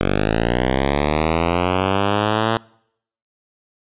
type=linear sweep; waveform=5% pulse; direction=up; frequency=46.25 to 114.1 Hz; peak=-5 dBFS; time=0.01-2.57 s; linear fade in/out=0 ms; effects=noise-tail reverb RT60 0.7 s tail -25 dB re dry + resampled to 8000 Hz